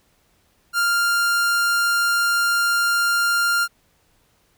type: tone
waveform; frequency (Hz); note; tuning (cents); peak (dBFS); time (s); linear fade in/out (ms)
45% pulse; 1396.9; F6; 0; -17; 0.73-3.68; 50
effects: pink hiss -62 dBFS RMS until 4.57 s

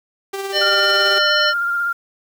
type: tone with tremolo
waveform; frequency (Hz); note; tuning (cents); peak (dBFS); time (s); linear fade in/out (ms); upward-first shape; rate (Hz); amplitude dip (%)
sawtooth; 392; G4; 0; -18; 0.33-1.19; 10; sine; 18; 40
type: harmonic tone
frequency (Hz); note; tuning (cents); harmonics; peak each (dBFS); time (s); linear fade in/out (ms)
601; D5; +40; 1 / 3 / 5 / 7 / 9; -21 / -22 / -20 / -21 / -24; 0.52-1.54; 50
type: tone with vibrato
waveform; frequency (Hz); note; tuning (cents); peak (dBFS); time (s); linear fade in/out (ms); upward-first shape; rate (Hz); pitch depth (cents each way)
sine; 1396.9; F6; 0; -17; 0.61-1.93; 10; sine; 16; 18
effects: 7-bit

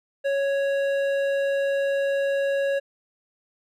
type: tone with hard clipping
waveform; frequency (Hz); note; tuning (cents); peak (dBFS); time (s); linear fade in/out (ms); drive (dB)
sine; 554.4; C#5; 0; -23; 0.24-2.8; 20; 10
effects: none

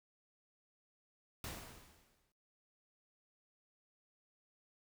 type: noise with exponential decay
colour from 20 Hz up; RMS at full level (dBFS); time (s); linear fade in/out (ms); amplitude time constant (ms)
pink; -43; 1.44-2.32; 1; 190
effects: noise-tail reverb RT60 0.2 s tail -18 dB re dry

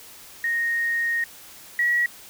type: tone pair in turn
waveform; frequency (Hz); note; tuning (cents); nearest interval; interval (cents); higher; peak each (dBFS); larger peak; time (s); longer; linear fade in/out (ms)
sine; 1861 / 1920; A#6 / B6; -3 / -49; minor second; 54; second; -21 / -18; second; 0.44-1.24 / 1.79-2.06; first; 2
effects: white hiss -45 dBFS RMS until 2.29 s

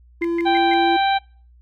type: tone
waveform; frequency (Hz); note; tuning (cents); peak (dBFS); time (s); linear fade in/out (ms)
triangle; 339; E4; +49; -17; 0.21-0.97; 10
type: tone bursts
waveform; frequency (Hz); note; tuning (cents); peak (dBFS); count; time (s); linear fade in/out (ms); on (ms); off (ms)
sine; 2093; C7; 0; -25; 4; 0.22-0.736; 0; 24; 140
type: harmonic tone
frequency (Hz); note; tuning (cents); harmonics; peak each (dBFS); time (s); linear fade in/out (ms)
784; G5; 0; 1 / 2 / 3 / 4 / 5; -16 / -26 / -29 / -32 / -28; 0.45-1.19; 20
effects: noise-tail reverb RT60 0.4 s tail -24 dB re dry + added 60 Hz sine -47 dBFS peak until 1.61 s

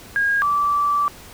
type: tone pair in turn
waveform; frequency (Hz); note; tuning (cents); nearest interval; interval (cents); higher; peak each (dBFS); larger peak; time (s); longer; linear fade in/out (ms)
sine; 1630 / 1161.4; G#6 / D6; -33 / -20; tritone; 587; first; -16; neither; 0.16-0.42 / 0.42-1.08; second; 0
effects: pink hiss -42 dBFS RMS until 1.33 s

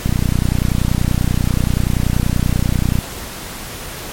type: click train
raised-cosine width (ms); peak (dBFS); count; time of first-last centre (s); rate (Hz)
5; -3; 90; 0.06-2.988; 30.4
effects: pink hiss -29 dBFS RMS until 4.12 s + MP3 64 kbps

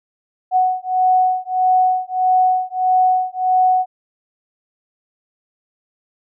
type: beating tone pair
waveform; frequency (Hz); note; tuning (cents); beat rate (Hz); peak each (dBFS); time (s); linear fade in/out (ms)
sine; 740 / 741.6; F#5 / F#5; 0 / +4; 1.6; -16; 0.51-3.86; 50
effects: none

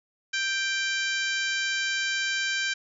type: harmonic tone with a mistuned harmonic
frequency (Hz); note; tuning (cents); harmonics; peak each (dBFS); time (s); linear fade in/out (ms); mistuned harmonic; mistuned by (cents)
786; G5; +4; 2 / 3 / 4 / 5 / 6 / 7 / 8 / 9; -28 / -32 / -34 / -36 / -38 / -39 / -40 / -41; 0.33-2.74; 10; 4; -17
effects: none

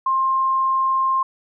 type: tone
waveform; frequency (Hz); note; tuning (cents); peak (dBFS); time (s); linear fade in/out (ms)
sine; 1059; C6; +21; -16; 0.06-1.23; 5
effects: none

